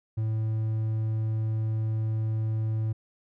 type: tone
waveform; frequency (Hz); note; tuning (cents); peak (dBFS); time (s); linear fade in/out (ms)
triangle; 110; A2; 0; -23; 0.17-2.93; 10
effects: none